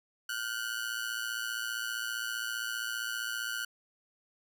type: ring-modulated tone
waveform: sawtooth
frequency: 1480 Hz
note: F#6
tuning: in tune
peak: -27 dBFS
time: 0.29-3.65 s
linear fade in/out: 5 ms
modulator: 57.6 Hz
effects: none